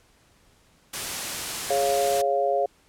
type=noise; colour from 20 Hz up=white; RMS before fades=-30 dBFS; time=0.93-2.22 s; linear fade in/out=10 ms
type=chord; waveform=sine; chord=Db major; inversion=second; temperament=equal; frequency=415.3 / 554.4 / 698.5 Hz; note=Ab4 / Db5 / F5; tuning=0 / 0 / 0 cents; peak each=-27 / -24 / -24 dBFS; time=1.7-2.66 s; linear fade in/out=5 ms
effects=pink hiss -60 dBFS RMS until 2.88 s + low-pass 11000 Hz 12 dB/octave